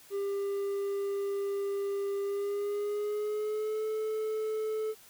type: tone with pitch glide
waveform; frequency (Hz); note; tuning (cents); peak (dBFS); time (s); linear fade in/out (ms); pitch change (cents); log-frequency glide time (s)
triangle; 398.6 to 434.7; G4 to A4; +29 to -21; -28; 0.1-4.95; 50; +150; 2.22-3.85
effects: white hiss -56 dBFS RMS until 5.09 s